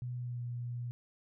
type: tone with pitch glide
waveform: sine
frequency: 123.47 to 120.93 Hz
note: B2 to B2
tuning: 0 to -36 cents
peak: -36 dBFS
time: 0.02-0.91 s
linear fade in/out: 0 ms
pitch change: -36 cents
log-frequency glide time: 0.15-0.41 s
effects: none